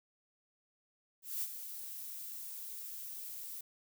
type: noise with ADSR envelope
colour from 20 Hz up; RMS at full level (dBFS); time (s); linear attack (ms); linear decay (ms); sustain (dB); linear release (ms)
violet; -36; 1.22-3.61; 200; 53; -9; 4
effects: none